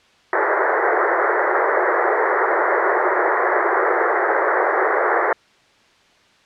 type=band-pass noise; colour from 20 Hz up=pink; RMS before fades=-18 dBFS; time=0.33-5.33 s; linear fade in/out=2 ms; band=350 to 2000 Hz; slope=96 dB/octave; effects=white hiss -54 dBFS RMS until 6.45 s + low-pass 4000 Hz 12 dB/octave